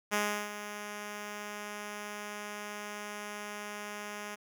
5% pulse tone with ADSR envelope, 207.7 Hz, G#3, in tune, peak -16 dBFS, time 0.11-4.36 s, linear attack 27 ms, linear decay 350 ms, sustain -12 dB, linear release 19 ms, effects none

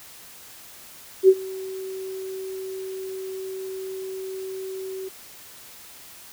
sine tone with ADSR envelope, 379.9 Hz, F#4, 46 cents sharp, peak -7 dBFS, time 1.23-5.09 s, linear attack 54 ms, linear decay 55 ms, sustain -23 dB, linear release 12 ms, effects white hiss -45 dBFS RMS until 6.32 s

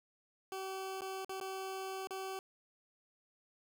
20% pulse tone with dropouts, 382.1 Hz, G4, 44 cents flat, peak -35 dBFS, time 0.52-2.39 s, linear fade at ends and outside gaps 1 ms, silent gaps 1.008-1.018 / 1.247-1.294 / 1.401-1.411 / 2.072-2.107 s, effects none

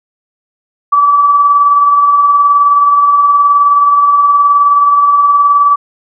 sine tone with tremolo, 1152 Hz, D6, 34 cents flat, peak -3 dBFS, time 0.92-5.76 s, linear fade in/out 10 ms, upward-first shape sine, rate 19 Hz, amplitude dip 35%, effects none

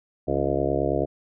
harmonic tone, 69.3 Hz, C#2, in tune, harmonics 1 / 2 / 4 / 5 / 6 / 7 / 8 / 9 / 10, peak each -32 / -31 / -30 / -28 / -29 / -30 / -32 / -28 / -33 dBFS, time 0.27-1.06 s, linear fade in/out 20 ms, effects none

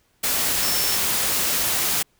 sine tone in noise, 5380 Hz, E8, 34 cents sharp, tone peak -27 dBFS, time 0.62-0.97 s, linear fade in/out 10 ms, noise white, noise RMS -22 dBFS, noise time 0.23-2.03 s, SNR -8 dB, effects pink hiss -64 dBFS RMS until 2.19 s

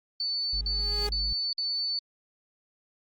sine tone bursts, 4496 Hz, C#8, 24 cents sharp, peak -27 dBFS, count 4, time 0.2-1.99 s, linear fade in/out 2 ms, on 410 ms, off 50 ms
sawtooth tone with exponential growth, 415.3 Hz, G#4, in tune, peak -27 dBFS, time 0.44-1.09 s, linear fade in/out 2 ms, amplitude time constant 140 ms
triangle tone, 51.91 Hz, G#1, in tune, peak -29 dBFS, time 0.53-1.33 s, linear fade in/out 0 ms
effects Opus 24 kbps

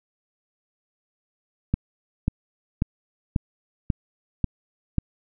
click train, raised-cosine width 5 ms, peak -8 dBFS, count 7, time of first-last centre 1.74-4.983 s, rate 1.85 Hz, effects none

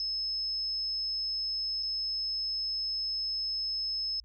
sine tone with dropouts, 5200 Hz, E8, 24 cents flat, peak -30 dBFS, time 0-4.2 s, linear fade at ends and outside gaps 1 ms, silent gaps 1.827-1.831 s, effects added 55 Hz sine -53 dBFS peak until 4.24 s

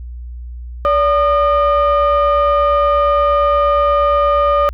sine tone pair together, 576 / 1220.5 Hz, D5 / D#6, -34 / -34 cents, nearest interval octave + minor second, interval 1300 cents, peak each -11 dBFS, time 0.85-4.69 s, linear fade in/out 0 ms, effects tanh soft clip ceiling -7 dBFS + added 60 Hz sine -26 dBFS peak until 4.73 s

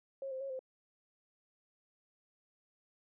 sine tone with pitch steps, 542 / 523 / 546 / 520 Hz, C#5 / C5 / C#5 / C5, -39 / -1 / -26 / -11 cents, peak -38 dBFS, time 0.22-0.592 s, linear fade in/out 2 ms, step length 93 ms, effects none

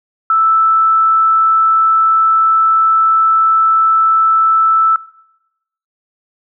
sine tone, 1318.5 Hz, E6, in tune, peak -8 dBFS, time 0.3-4.96 s, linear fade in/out 2 ms, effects noise-tail reverb RT60 0.9 s tail -21 dB re dry

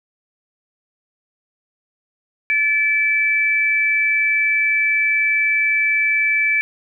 sine tone pair together, 1735 / 2316 Hz, A6 / D7, -25 / -25 cents, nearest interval perfect fourth, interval 500 cents, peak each -22 / -15 dBFS, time 2.5-6.61 s, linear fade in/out 0 ms, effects none

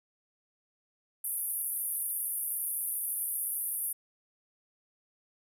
pink band-pass noise, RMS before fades -34 dBFS, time 1.24-3.93 s, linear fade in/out 5 ms, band 9600 to 14000 Hz, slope 96 dB/octave, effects none

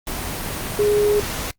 sine tone in noise, 415.3 Hz, G#4, in tune, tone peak -14 dBFS, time 0.79-1.2 s, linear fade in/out 2 ms, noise pink, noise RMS -27 dBFS, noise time 0.07-1.51 s, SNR +10 dB, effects noise-tail reverb RT60 0.1 s tail -22 dB re dry + Opus 24 kbps

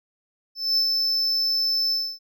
triangle tone with ADSR envelope, 5274 Hz, E8, in tune, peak -16 dBFS, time 0.55-2.19 s, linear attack 220 ms, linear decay 85 ms, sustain -3 dB, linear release 270 ms, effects none

